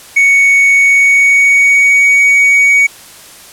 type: tone with pitch glide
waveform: triangle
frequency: 2226 to 2247 Hz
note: C#7 to C#7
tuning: +7 to +23 cents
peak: -3 dBFS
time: 0.16-2.87 s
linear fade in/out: 10 ms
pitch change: +16 cents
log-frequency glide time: 0.71-2.04 s
effects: white hiss -35 dBFS RMS until 3.52 s + low-pass 12000 Hz 12 dB/octave